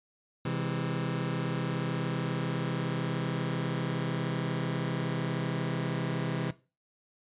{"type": "chord", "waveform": "sawtooth", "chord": "C augmented", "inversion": "none", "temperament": "just", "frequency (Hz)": [130.81, 163.52, 204.4], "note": ["C3", "E3", "G#3"], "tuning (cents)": [0, -14, -27], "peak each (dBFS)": [-29, -29, -35], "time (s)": [0.45, 6.51], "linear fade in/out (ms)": 5, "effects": ["noise-tail reverb RT60 0.3 s tail -17 dB re dry", "resampled to 8000 Hz"]}